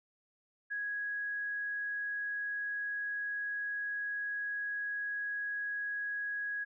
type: tone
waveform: sine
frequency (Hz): 1661.2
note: G#6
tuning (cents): 0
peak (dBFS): -34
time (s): 0.7-6.65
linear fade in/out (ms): 20
effects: none